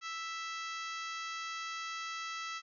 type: harmonic tone with a mistuned harmonic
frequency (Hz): 659.3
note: E5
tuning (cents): 0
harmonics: 2 / 3 / 4 / 5 / 6 / 7 / 8 / 9 / 10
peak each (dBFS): -41 / -45 / -47 / -49 / -51 / -52 / -53 / -54 / -55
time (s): 0.01-2.62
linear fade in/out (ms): 50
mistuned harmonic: 5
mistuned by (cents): -24
effects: none